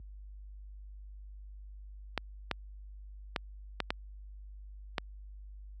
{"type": "clicks", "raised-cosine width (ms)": 0.3, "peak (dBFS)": -14, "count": 6, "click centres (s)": [2.177, 2.513, 3.362, 3.803, 3.905, 4.982], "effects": ["added 50 Hz sine -33 dBFS peak until 5.8 s", "high-pass 100 Hz 12 dB/octave"]}